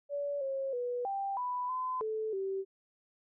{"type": "tone with pitch steps", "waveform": "sine", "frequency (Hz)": [572, 540, 489, 788, 991, 1020, 436.5, 386.6], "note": ["D5", "C#5", "B4", "G5", "B5", "C6", "A4", "G4"], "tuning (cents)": [-46, -45, -17, 9, 6, -44, -14, -24], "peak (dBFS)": -32, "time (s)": [0.09, 2.65], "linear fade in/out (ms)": 50, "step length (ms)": 320, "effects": []}